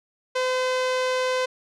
sawtooth tone with low-pass filter, 511 Hz, C5, 41 cents flat, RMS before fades -24 dBFS, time 0.35-1.46 s, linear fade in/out 10 ms, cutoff 5800 Hz, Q 0.76, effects none

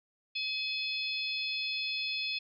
harmonic tone with a mistuned harmonic, 850 Hz, G#5, 40 cents sharp, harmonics 3 / 4 / 5 / 6, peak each -35 / -37 / -39 / -41 dBFS, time 0.35-2.39 s, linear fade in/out 10 ms, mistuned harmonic 4, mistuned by +21 cents, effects none

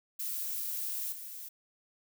violet noise with level steps, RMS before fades -36 / -44 dBFS, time 0.19-1.49 s, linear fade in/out 10 ms, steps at 1.12 s, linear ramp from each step 5 ms, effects none

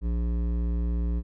sine tone with hard clipping, 58.4 Hz, A#1, 4 cents sharp, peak -26 dBFS, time 0.01-1.23 s, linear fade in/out 50 ms, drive 12 dB, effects none

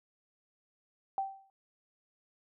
sine tone with exponential decay, 778 Hz, G5, 13 cents flat, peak -27 dBFS, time 1.18-1.5 s, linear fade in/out 1 ms, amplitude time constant 68 ms, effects none

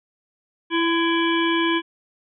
harmonic tone with a mistuned harmonic, 332.9 Hz, E4, 17 cents sharp, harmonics 1 / 3 / 5 / 7 / 9 / 10, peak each -20 / -25 / -27 / -28 / -30 / -30 dBFS, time 0.7-1.82 s, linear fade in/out 50 ms, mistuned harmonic 3, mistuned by +26 cents, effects none

